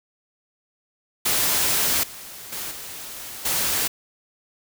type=noise with level steps; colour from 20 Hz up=white; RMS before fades=-21 / -39 / -31 / -36 / -23 dBFS; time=1.25-3.88 s; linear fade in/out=10 ms; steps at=2.03 / 2.52 / 2.71 / 3.45 s; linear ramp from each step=5 ms; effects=none